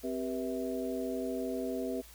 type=harmonic tone with a mistuned harmonic; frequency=130 Hz; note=C3; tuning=11 cents flat; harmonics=2 / 3 / 4 / 5; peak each=-36 / -38 / -39 / -40 dBFS; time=0.03-2.02 s; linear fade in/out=20 ms; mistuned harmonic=4; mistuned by=-130 cents; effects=added 56 Hz sine -55 dBFS peak until 2.14 s + white hiss -55 dBFS RMS until 2.14 s